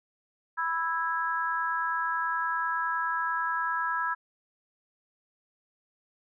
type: chord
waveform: sine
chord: E major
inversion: second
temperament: just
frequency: 988.9 / 1318.5 / 1648.1 Hz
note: B5 / E6 / G#6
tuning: +2 / 0 / -14 cents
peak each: -31 dBFS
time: 0.57-4.15 s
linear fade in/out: 20 ms
effects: none